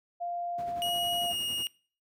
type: tone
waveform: sine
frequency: 697 Hz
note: F5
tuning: 4 cents flat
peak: -31 dBFS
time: 0.2-1.33 s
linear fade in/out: 20 ms
type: noise with tremolo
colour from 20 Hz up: brown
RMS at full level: -38 dBFS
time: 0.58-1.63 s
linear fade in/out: 5 ms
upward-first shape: sine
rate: 11 Hz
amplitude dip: 60%
type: tone with pitch glide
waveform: 45% pulse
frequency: 2900 to 2860 Hz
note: F#7 to F7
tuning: -35 to +41 cents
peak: -30 dBFS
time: 0.82-1.67 s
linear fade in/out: 0 ms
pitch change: -24 cents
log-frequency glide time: 1.23-1.31 s
effects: noise-tail reverb RT60 0.4 s tail -22 dB re dry + high-pass 150 Hz 12 dB/octave